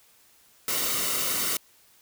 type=noise with comb filter; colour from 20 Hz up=white; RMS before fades=-27 dBFS; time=0.68-1.57 s; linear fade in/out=2 ms; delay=1.2 ms; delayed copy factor=-0.55; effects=white hiss -59 dBFS RMS until 2.01 s